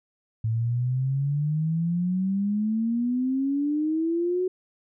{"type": "exponential sweep", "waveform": "sine", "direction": "up", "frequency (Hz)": [110, 372.2], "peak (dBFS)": -22, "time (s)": [0.44, 4.48], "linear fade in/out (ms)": 5, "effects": []}